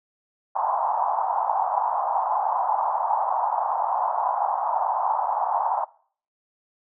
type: band-pass noise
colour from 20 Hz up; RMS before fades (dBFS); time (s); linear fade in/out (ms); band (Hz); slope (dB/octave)
white; -24; 0.55-5.85; 10; 740 to 970; 48
effects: noise-tail reverb RT60 0.5 s tail -22 dB re dry